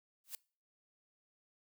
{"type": "noise with exponential growth", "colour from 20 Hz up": "blue", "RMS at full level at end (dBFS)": -39, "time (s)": [0.24, 0.35], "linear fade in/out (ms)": 1, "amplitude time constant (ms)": 23, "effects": ["noise-tail reverb RT60 0.4 s tail -24 dB re dry"]}